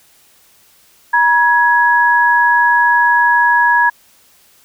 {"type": "tone pair together", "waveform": "sine", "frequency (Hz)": [957, 1670.6], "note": ["A#5", "G#6"], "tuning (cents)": [45, 10], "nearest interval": "minor seventh", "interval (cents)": 965, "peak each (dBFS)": -11, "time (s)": [1.13, 3.9], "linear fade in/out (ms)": 10, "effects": ["white hiss -50 dBFS RMS until 4.64 s"]}